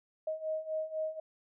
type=beating tone pair; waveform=sine; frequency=626 / 630 Hz; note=D#5 / D#5; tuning=+10 / +21 cents; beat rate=4 Hz; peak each=-38 / -35 dBFS; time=0.27-1.2 s; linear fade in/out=5 ms; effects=none